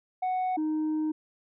sine tone pair in turn, 740 / 310 Hz, F#5 / D#4, 0 / -6 cents, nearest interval octave + minor third, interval 1506 cents, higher first, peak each -23 dBFS, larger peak neither, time 0.22-0.57 / 0.57-1.12 s, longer second, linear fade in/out 10 ms, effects tanh soft clip ceiling -25 dBFS

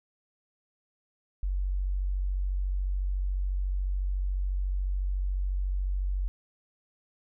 sine tone, 47 Hz, F#1, 28 cents sharp, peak -26 dBFS, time 1.43-6.28 s, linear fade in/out 0 ms, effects none

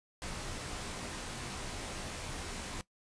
pink noise with comb filter, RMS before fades -41 dBFS, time 0.22-2.81 s, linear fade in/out 0 ms, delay 19 ms, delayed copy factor -0.6, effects noise-tail reverb RT60 0.1 s tail -18 dB re dry + resampled to 22050 Hz

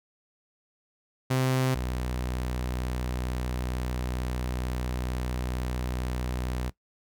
sawtooth tone pair in turn, 130 / 62.19 Hz, C3 / B1, -11 / +13 cents, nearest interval octave + minor second, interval 1276 cents, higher first, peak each -19 / -25 dBFS, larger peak first, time 1.3-1.75 / 1.75-6.7 s, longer second, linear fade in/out 10 ms, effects noise-tail reverb RT60 0.1 s tail -18 dB re dry

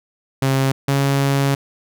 sawtooth tone pair in turn, 134.6 / 138.46 Hz, C3 / C#3, +49 / -2 cents, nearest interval unison, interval 49 cents, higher second, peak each -11 dBFS, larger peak neither, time 0.42-0.72 / 0.88-1.55 s, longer second, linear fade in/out 5 ms, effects none

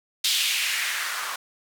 blue noise with band-pass filter sweep, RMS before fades -26 dBFS, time 0.24-1.36 s, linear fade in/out 5 ms, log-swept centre 3600 to 1100 Hz, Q 2.2, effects none

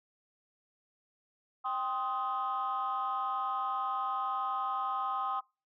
sine chord, C minor, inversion second, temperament just, 784.9 / 1046.5 / 1255.8 Hz, G5 / C6 / Eb6, +2 / 0 / +16 cents, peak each -35 / -35 / -33 dBFS, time 1.64-5.41 s, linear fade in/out 20 ms, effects noise-tail reverb RT60 0.3 s tail -24 dB re dry + tanh soft clip ceiling -25 dBFS

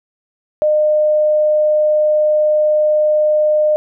sine tone, 608 Hz, D#5, 40 cents flat, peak -10 dBFS, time 0.62-3.76 s, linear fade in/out 0 ms, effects none

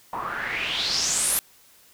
white noise with low-pass filter sweep, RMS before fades -26 dBFS, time 0.13-1.39 s, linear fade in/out 0 ms, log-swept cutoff 940 to 12000 Hz, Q 5.2, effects white hiss -55 dBFS RMS until 1.93 s

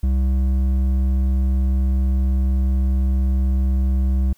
sine tone with hard clipping, 65.41 Hz, C2, in tune, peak -17 dBFS, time 0.03-4.33 s, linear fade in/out 5 ms, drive 7 dB, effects white hiss -59 dBFS RMS until 4.37 s

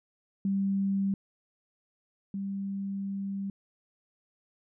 sine tone pair in turn, 196 / 196.79 Hz, G3 / G3, 0 / +7 cents, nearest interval unison, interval 7 cents, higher second, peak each -25 / -31 dBFS, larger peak first, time 0.45-1.14 / 2.34-3.5 s, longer second, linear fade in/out 2 ms, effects none

